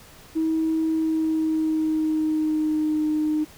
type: tone with pitch glide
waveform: sine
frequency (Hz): 320 to 306.4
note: D#4 to D#4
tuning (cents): +49 to -27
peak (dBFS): -19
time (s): 0.35-3.45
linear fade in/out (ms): 20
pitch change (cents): -76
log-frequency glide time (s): 0.88-3.06
effects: tanh soft clip ceiling -15 dBFS + pink hiss -48 dBFS RMS until 3.57 s